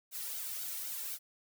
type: noise with flanger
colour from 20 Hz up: blue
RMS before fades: -40 dBFS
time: 0.11-1.19 s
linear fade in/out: 50 ms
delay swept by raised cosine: 1.3 to 2.24 ms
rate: 3.9 Hz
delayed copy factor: +0.9
effects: none